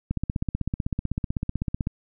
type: click train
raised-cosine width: 5 ms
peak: -13 dBFS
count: 29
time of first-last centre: 0.11-1.871 s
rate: 15.9 Hz
effects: none